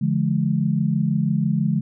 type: tone cluster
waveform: sine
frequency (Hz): 145.5 / 171.6 / 211.6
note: D3 / F3 / G#3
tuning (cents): -16 / -30 / +33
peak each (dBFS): -22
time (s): 0.01-1.81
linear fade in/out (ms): 10
effects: none

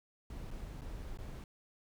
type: noise with dropouts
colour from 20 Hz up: brown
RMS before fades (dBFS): -44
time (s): 0.3-1.44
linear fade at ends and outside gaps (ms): 2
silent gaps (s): 0.507-0.511 / 0.811-0.817 / 1.174-1.186
effects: none

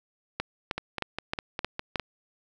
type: two click trains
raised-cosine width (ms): 0.3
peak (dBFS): -15 / -12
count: 7 / 6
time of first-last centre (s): 0.78-1.997 / 0.4-1.958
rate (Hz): 4.93 / 3.21
effects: none

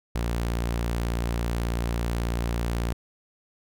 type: tone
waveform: sawtooth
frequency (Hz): 58.27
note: A#1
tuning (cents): 0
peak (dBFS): -21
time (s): 0.15-2.93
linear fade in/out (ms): 5
effects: none

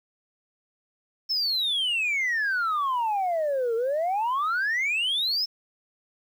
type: exponential two-way sweep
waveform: sine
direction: down then up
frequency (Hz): 5360 to 445.8 to 5360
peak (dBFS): -21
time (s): 1.29-5.46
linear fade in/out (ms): 20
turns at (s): 3.75
effects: tanh soft clip ceiling -21 dBFS + 9-bit

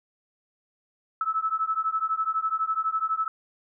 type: beating tone pair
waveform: sine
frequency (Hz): 1300 / 1312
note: E6 / E6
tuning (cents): -24 / -9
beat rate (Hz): 12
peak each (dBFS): -27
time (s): 1.21-3.28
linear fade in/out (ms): 2
effects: none

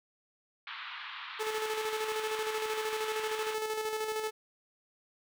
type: band-pass noise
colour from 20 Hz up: pink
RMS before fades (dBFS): -43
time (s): 0.67-3.54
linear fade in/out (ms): 2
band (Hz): 980 to 3900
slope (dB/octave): 48
type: tone with tremolo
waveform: sawtooth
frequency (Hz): 434.5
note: A4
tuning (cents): -22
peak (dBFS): -27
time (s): 1.39-4.31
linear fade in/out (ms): 20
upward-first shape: square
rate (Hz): 13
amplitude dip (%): 40
effects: none

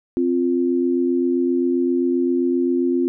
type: tone pair together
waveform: sine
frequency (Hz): 261.6 / 349.2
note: C4 / F4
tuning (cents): 0 / 0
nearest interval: perfect fourth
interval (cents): 500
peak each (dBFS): -19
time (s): 0.17-3.08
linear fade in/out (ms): 0
effects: none

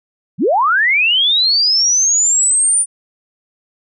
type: linear sweep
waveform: sine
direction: up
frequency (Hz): 128.2 to 9397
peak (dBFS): -10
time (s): 0.38-2.86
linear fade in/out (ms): 50
effects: none

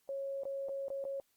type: tone with dropouts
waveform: sine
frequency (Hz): 549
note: C#5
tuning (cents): -17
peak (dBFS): -36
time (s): 0.09-1.2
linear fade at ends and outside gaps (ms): 1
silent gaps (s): 0.435-0.453 / 0.686-0.692 / 0.883-0.902 / 1.041-1.051
effects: white hiss -75 dBFS RMS until 1.36 s + Opus 48 kbps

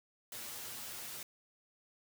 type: noise with comb filter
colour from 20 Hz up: white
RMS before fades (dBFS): -45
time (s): 0.32-1.23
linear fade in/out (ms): 2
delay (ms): 8.4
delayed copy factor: +0.8
effects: none

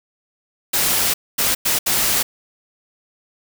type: noise bursts at uneven times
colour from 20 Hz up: white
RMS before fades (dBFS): -18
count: 4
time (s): 0.73-1.14 / 1.38-1.55 / 1.65-1.79 / 1.86-2.23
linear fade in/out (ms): 10
effects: none

